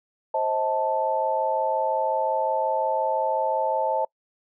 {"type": "chord", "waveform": "sine", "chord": "A diminished", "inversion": "first", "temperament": "just", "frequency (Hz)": [528, 633.6, 880], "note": ["C5", "Eb5", "A5"], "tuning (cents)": [16, 31, 0], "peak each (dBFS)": [-27, -27, -24], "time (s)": [0.34, 4.05], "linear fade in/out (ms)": 5, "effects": ["noise-tail reverb RT60 0.1 s tail -25 dB re dry"]}